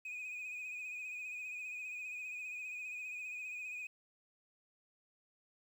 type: tone with vibrato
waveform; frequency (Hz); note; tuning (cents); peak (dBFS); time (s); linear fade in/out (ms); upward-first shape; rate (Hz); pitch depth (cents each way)
sine; 2489; D#7; 0; -39; 0.05-3.87; 5; triangle; 15; 52
effects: tanh soft clip ceiling -40 dBFS + 11-bit